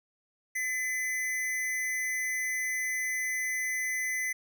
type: tone with amplitude modulation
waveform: square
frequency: 2020 Hz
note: B6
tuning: 39 cents sharp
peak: -28 dBFS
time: 0.55-4.33 s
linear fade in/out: 10 ms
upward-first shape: sine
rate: 235 Hz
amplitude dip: 45%
effects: none